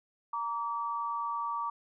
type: tone pair together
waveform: sine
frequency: 932.3 / 1153 Hz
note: A#5 / D6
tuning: 0 / -32 cents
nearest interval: major third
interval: 368 cents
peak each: -35 / -33 dBFS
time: 0.33-1.7 s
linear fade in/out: 5 ms
effects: none